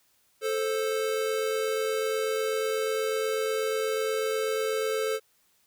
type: tone pair together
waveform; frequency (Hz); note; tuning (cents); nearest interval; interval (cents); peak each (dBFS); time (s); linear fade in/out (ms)
square; 438.2 / 526.4; A4 / C5; -7 / +10; minor third; 317; -28 / -32; 0.41-5.2; 50
effects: white hiss -67 dBFS RMS until 5.66 s